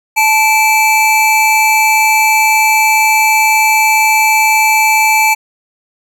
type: tone pair together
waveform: square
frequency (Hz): 871 / 2325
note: A5 / D7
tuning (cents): -18 / -18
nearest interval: octave + perfect fourth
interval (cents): 1700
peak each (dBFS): -11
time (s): 0.16-5.35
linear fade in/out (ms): 20
effects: none